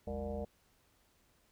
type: tone with frequency modulation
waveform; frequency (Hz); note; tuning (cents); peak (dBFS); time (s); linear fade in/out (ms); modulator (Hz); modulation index
sine; 335.2; E4; +29; -36; 0.07-0.45; 5; 129; 2.6
effects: pink hiss -71 dBFS RMS until 1.51 s